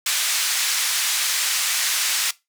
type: band-pass noise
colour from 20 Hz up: white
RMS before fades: -22 dBFS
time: 0.06-2.31 s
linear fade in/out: 5 ms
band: 1500 to 8500 Hz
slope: 12 dB/octave
effects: noise-tail reverb RT60 0.2 s tail -19 dB re dry